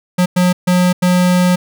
square tone bursts at uneven times, 180 Hz, F#3, 47 cents flat, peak -10 dBFS, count 4, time 0.18-0.26 / 0.36-0.53 / 0.67-0.93 / 1.02-1.56 s, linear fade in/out 10 ms, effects none

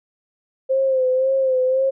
sine tone with vibrato, 523.3 Hz, C5, in tune, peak -15 dBFS, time 0.69-1.91 s, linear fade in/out 20 ms, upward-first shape sine, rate 1.9 Hz, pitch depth 45 cents each way, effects none

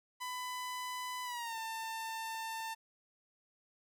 sawtooth tone with pitch glide, 1000 to 896.1 Hz, B5 to A5, +21 to +31 cents, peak -35 dBFS, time 0.2-2.75 s, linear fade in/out 20 ms, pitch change -190 cents, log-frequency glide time 1.24-1.57 s, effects none

